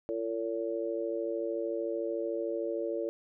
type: harmonic tone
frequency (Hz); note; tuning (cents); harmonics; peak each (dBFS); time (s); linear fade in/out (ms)
113.4; A#2; -47; 3 / 4 / 5; -35 / -35 / -35; 0.09-3.09; 0
effects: none